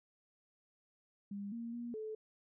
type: tone with pitch steps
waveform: sine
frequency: 201.3 / 232.7 / 238 / 434.5 Hz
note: G3 / A#3 / A#3 / A4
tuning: +46 / -3 / +36 / -22 cents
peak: -40 dBFS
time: 1.31-2.15 s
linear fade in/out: 5 ms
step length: 210 ms
effects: none